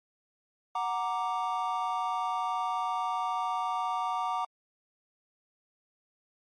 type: chord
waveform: triangle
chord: Gb augmented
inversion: none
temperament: equal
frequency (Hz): 740 / 932.3 / 1174.7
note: Gb5 / Bb5 / D6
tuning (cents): 0 / 0 / 0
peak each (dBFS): -31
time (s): 0.75-4.45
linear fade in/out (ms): 5
effects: MP3 48 kbps